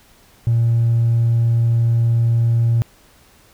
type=tone with hard clipping; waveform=sine; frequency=116.54 Hz; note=A#2; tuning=in tune; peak=-13 dBFS; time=0.47-2.82 s; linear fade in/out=0 ms; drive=1 dB; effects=pink hiss -51 dBFS RMS until 3.53 s